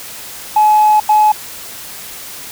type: tone bursts at uneven times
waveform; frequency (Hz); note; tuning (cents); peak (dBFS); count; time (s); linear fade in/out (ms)
sine; 851; G#5; +42; -5; 2; 0.56-1 / 1.09-1.32; 5
effects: tanh soft clip ceiling -3 dBFS + white hiss -30 dBFS RMS until 2.51 s